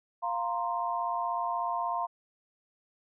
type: chord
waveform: sine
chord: F suspended fourth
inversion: none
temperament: just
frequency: 698.5 / 931.3 / 1047.7 Hz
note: F5 / Bb5 / C6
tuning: 0 / -2 / +2 cents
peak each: -33 dBFS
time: 0.22-2.07 s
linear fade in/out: 20 ms
effects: none